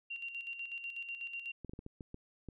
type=tone with tremolo; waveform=sine; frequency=2763 Hz; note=F7; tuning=19 cents flat; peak=-38 dBFS; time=0.1-1.52 s; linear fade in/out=10 ms; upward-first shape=square; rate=8.1 Hz; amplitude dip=55%
type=clicks; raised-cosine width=3 ms; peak=-32 dBFS; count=8; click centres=1.647 / 1.695 / 1.735 / 1.791 / 1.864 / 2.008 / 2.144 / 2.487 s
effects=none